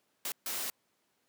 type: noise bursts at uneven times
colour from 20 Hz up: white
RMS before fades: -36 dBFS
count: 2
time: 0.25-0.32 / 0.46-0.7 s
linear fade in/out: 2 ms
effects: pink hiss -75 dBFS RMS until 1.28 s + high-pass 200 Hz 12 dB/octave